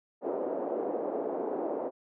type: band-pass noise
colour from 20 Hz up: white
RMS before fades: -33 dBFS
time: 0.21-1.91 s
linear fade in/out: 50 ms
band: 310 to 620 Hz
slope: 24 dB/octave
effects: none